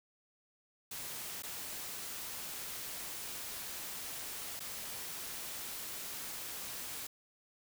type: noise with dropouts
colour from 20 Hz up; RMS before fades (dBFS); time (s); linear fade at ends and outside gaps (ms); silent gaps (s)
white; -43; 0.91-7.07; 5; 1.423-1.433 / 4.595-4.603
effects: none